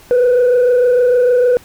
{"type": "tone with frequency modulation", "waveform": "sine", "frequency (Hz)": 493.9, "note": "B4", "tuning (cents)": 0, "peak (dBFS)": -6, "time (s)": [0.11, 1.57], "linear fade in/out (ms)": 0, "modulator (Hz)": 26.6, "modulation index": 0.49, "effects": ["tanh soft clip ceiling -7 dBFS", "pink hiss -43 dBFS RMS until 1.64 s"]}